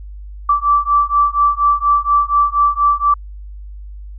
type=beating tone pair; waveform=sine; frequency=1161 / 1165.2 Hz; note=D6 / D6; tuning=-20 / -14 cents; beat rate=4.2 Hz; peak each=-14 dBFS; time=0.49-3.14 s; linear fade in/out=5 ms; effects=added 50 Hz sine -29 dBFS peak until 4.18 s